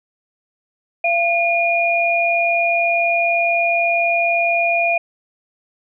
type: tone pair together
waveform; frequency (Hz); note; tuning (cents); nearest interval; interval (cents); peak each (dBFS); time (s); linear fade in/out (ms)
sine; 683 / 2434; F5 / D#7; -39 / -39; octave + minor seventh; 2200; -17; 1.04-4.98; 5
effects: none